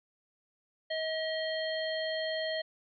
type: harmonic tone with a mistuned harmonic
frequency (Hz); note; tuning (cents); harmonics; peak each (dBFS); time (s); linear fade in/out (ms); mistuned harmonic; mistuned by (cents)
636; D#5; +38; 1 / 3 / 5 / 7; -33 / -38 / -40 / -41; 0.9-2.62; 10; 7; -68
effects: none